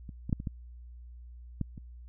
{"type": "clicks", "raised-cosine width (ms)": 5, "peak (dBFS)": [-30, -23, -14, -26, -21, -18, -30], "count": 7, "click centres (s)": [0.092, 0.295, 0.328, 0.401, 0.472, 1.613, 1.778], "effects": ["added 60 Hz sine -45 dBFS peak until 2.08 s"]}